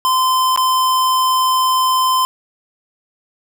square tone with dropouts, 1031 Hz, C6, 26 cents flat, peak -13 dBFS, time 0.05-2.25 s, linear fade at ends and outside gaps 0 ms, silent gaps 0.561-0.575 s, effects none

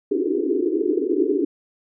white band-pass noise, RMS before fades -21 dBFS, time 0.11-1.45 s, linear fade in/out 5 ms, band 280 to 430 Hz, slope 96 dB/octave, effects none

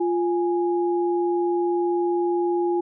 sine tone pair together, 349.2 / 830.6 Hz, F4 / G#5, 0 / 0 cents, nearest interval octave + minor third, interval 1500 cents, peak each -20 / -28 dBFS, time 0-2.81 s, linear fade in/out 10 ms, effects none

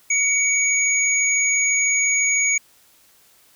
sine tone pair together, 2256 / 6710 Hz, C#7 / G#8, +30 / +17 cents, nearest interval octave + perfect fifth, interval 1887 cents, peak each -19 dBFS, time 0.1-2.58 s, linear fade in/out 5 ms, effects white hiss -55 dBFS RMS until 3.55 s

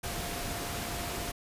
sine tone in noise, 698.5 Hz, F5, in tune, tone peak -43 dBFS, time 0.03-1.32 s, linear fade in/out 10 ms, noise pink, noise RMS -36 dBFS, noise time 0.03-1.32 s, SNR -10 dB, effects resampled to 32000 Hz

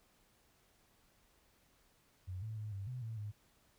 sine tone with pitch steps, 92.1 / 109.8 / 106.8 / 98.3 / 125.9 / 112.5 / 104.5 Hz, F#2 / A2 / G#2 / G2 / B2 / A2 / G#2, -7 / -3 / +49 / +5 / +34 / +39 / +11 cents, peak -40 dBFS, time 2.27-3.32 s, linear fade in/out 20 ms, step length 150 ms, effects pink hiss -71 dBFS RMS until 3.78 s

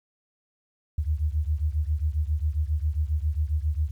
sine beating tone pair, 73.42 / 80.82 Hz, D2 / E2, 0 / -34 cents, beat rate 7.4 Hz, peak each -25 / -27 dBFS, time 0.98-3.91 s, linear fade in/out 5 ms, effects 10-bit

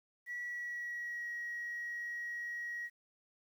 sine tone with pitch glide, 1939 to 1901.3 Hz, B6 to A#6, -32 to +34 cents, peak -37 dBFS, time 0.26-2.9 s, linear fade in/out 50 ms, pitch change -34 cents, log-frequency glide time 0.42-1.3 s, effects tanh soft clip ceiling -35 dBFS + 11-bit

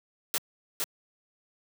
white noise with echo, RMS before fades -28 dBFS, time 0.34-0.38 s, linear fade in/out 0 ms, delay 460 ms, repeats 1, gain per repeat -2 dB, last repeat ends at 0.84 s, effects high-pass 200 Hz 12 dB/octave

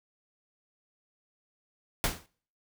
pink noise with exponential decay, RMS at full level -24 dBFS, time 2.04-2.26 s, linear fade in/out 0 ms, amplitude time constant 47 ms, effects noise-tail reverb RT60 0.5 s tail -24 dB re dry

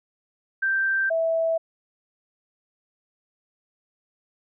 sine tone pair in turn, 1568 / 655.1 Hz, G6 / E5, 0 / -11 cents, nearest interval octave + minor third, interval 1511 cents, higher first, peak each -20 / -20 dBFS, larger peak neither, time 0.62-1.1 / 1.1-1.58 s, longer neither, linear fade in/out 10 ms, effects none

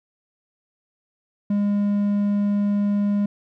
triangle tone, 203.9 Hz, G#3, 32 cents flat, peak -16 dBFS, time 1.5-3.26 s, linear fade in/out 5 ms, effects none

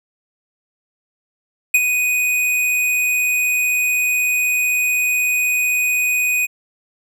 square tone with ADSR envelope, 2489 Hz, D#7, in tune, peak -9 dBFS, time 1.74-6.47 s, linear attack 6 ms, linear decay 43 ms, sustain -7 dB, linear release 24 ms, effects none

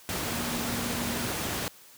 sine tone in noise, 237.4 Hz, A#3, 32 cents sharp, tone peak -35 dBFS, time 0.34-1.26 s, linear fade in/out 0 ms, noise pink, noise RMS -31 dBFS, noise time 0.09-1.68 s, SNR -7 dB, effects white hiss -53 dBFS RMS until 1.97 s + high-pass 80 Hz 12 dB/octave

